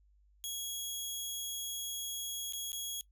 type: tone with dropouts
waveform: 15% pulse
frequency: 3322 Hz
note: G#7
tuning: in tune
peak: -30 dBFS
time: 0.44-3.01 s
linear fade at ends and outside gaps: 0 ms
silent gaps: 2.524-2.534 / 2.719-2.73 s
effects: noise-tail reverb RT60 0.1 s tail -20 dB re dry + added 50 Hz sine -63 dBFS peak until 3.11 s